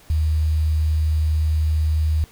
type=tone with quantisation; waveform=sine; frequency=77.78 Hz; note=D#2; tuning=in tune; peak=-16 dBFS; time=0.1-2.24 s; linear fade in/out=0 ms; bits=7; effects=pink hiss -50 dBFS RMS until 2.31 s